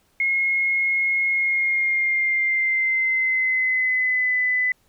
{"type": "tone with pitch glide", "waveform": "sine", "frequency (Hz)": [2159, 2003], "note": ["C#7", "B6"], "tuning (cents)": [-46, 24], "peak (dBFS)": -18, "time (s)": [0.2, 4.72], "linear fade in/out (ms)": 2, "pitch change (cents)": -130, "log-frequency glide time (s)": [1.29, 4.37], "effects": ["pink hiss -63 dBFS RMS until 4.88 s"]}